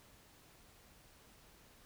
silence, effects pink hiss -63 dBFS RMS until 1.85 s

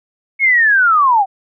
sine linear sweep, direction down, 2211 to 740 Hz, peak -8 dBFS, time 0.39-1.26 s, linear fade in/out 50 ms, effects none

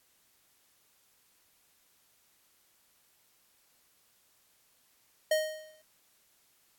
square tone with exponential decay, 622.3 Hz, D#5, in tune, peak -23 dBFS, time 5.31-5.82 s, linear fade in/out 5 ms, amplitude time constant 110 ms, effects white hiss -68 dBFS RMS until 6.78 s + AAC 64 kbps

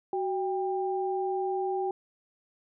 sine tone pair together, 374.7 / 794 Hz, F#4 / G5, +22 / +22 cents, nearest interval octave + minor second, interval 1300 cents, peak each -29 / -31 dBFS, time 0.13-1.91 s, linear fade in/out 2 ms, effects none

